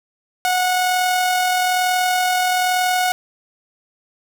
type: tone with amplitude modulation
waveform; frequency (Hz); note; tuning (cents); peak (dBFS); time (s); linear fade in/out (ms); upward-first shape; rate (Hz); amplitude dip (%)
sawtooth; 732; F#5; -19; -11; 0.45-3.12; 0; sine; 41.1; 25
effects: none